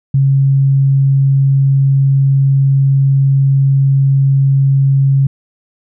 sine tone, 136.7 Hz, C#3, 24 cents flat, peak -7 dBFS, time 0.14-5.27 s, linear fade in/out 5 ms, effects none

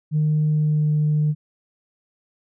sine tone with pitch glide, 152.8 to 151.13 Hz, D#3 to D3, -31 to +50 cents, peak -15 dBFS, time 0.11-1.35 s, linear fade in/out 50 ms, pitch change -19 cents, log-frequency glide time 0.47-0.95 s, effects tanh soft clip ceiling -13 dBFS

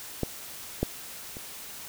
clicks, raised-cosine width 2 ms, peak -13 / -11 / -27 dBFS, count 3, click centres 0.233 / 0.83 / 1.369 s, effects white hiss -42 dBFS RMS until 1.88 s

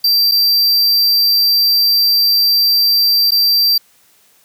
square tone with dropouts, 4699 Hz, D8, in tune, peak -10 dBFS, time 0.04-3.78 s, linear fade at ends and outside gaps 5 ms, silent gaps 0.314-0.318 / 3.308-3.318 s, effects white hiss -52 dBFS RMS until 4.44 s + high-pass 80 Hz 12 dB/octave

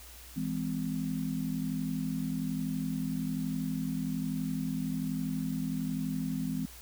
sine chord, E augmented, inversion none, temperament just, 164.81 / 206 / 257.5 Hz, E3 / G#3 / B#3, 0 / -14 / -28 cents, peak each -35 / -36 / -34 dBFS, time 0.36-6.66 s, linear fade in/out 10 ms, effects added 60 Hz sine -51 dBFS peak until 6.81 s + white hiss -51 dBFS RMS until 6.81 s

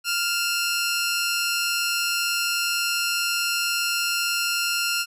15% pulse tone pair together, 1399.5 / 2637 Hz, F6 / E7, +3 / 0 cents, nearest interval major seventh, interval 1097 cents, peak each -17 / -20 dBFS, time 0.04-5.06 s, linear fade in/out 50 ms, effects resampled to 32000 Hz

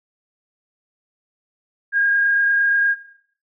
sine tone with frequency modulation, 1624 Hz, G#6, 39 cents flat, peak -14 dBFS, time 1.92-2.96 s, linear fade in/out 50 ms, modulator 28.5 Hz, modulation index 0.58, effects noise-tail reverb RT60 0.6 s tail -17 dB re dry

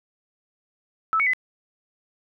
sine tone with pitch steps, 1309 / 2228 / 2016 Hz, E6 / C#7 / B6, -13 / +8 / +35 cents, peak -18 dBFS, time 1.13-1.334 s, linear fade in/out 0 ms, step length 68 ms, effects none

